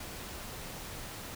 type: noise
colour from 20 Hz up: pink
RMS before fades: -43 dBFS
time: 0-1.35 s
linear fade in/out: 5 ms
effects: none